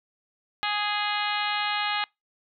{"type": "harmonic tone", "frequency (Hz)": 415.3, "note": "G#4", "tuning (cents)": 0, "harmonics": [2, 3, 4, 5, 6, 7, 8, 9, 10], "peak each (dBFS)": [-30, -32, -33, -34, -35, -35, -36, -37, -37], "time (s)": [0.63, 2.04], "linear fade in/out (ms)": 0, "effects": ["noise-tail reverb RT60 0.2 s tail -26 dB re dry"]}